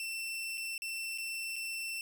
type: tone with dropouts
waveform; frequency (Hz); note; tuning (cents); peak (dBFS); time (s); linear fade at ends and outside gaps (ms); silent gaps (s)
sawtooth; 2687; E7; +33; -33; 0-2.01; 1; 0.573-0.577 / 0.779-0.82 / 1.177-1.183 / 1.559-1.563
effects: none